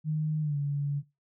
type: tone with pitch glide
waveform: sine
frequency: 154.3 to 143.14 Hz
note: D#3 to D3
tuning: -14 to -44 cents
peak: -26 dBFS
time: 0.04-1.03 s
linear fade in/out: 50 ms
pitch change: -130 cents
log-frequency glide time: 0.41-0.57 s
effects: noise-tail reverb RT60 0.2 s tail -17 dB re dry